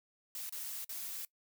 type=noise with dropouts; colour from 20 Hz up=blue; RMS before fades=-42 dBFS; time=0.35-1.25 s; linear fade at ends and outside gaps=1 ms; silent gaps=0.495-0.524 / 0.845-0.893 s; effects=noise-tail reverb RT60 0.1 s tail -22 dB re dry